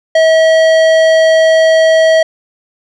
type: tone with tanh clipping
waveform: sine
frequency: 643 Hz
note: E5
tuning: 43 cents flat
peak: -7 dBFS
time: 0.15-2.23 s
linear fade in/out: 5 ms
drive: 15 dB
effects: none